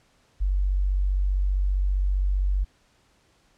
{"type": "tone", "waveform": "sine", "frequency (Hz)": 47.61, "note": "G1", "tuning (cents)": -50, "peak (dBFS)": -20, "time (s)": [0.4, 2.65], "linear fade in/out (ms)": 20, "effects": ["pink hiss -63 dBFS RMS until 3.57 s", "low-pass 8000 Hz 12 dB/octave"]}